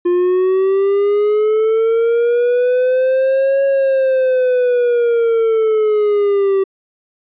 triangle linear two-way sweep, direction up then down, 350 to 551 to 385 Hz, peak -9 dBFS, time 0.05-6.64 s, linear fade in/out 10 ms, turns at 3.64 s, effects resampled to 8000 Hz

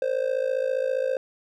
triangle tone with amplitude modulation, 523.3 Hz, C5, in tune, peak -17 dBFS, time 0.02-1.17 s, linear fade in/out 2 ms, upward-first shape sine, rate 55 Hz, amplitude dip 85%, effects none

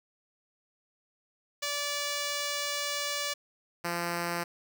5% pulse tone pair in turn, 579 / 172.14 Hz, D5 / F3, -25 / -25 cents, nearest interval octave + major sixth, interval 2100 cents, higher first, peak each -19 / -19 dBFS, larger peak neither, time 1.62-3.34 / 3.84-4.44 s, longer first, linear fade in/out 10 ms, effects none

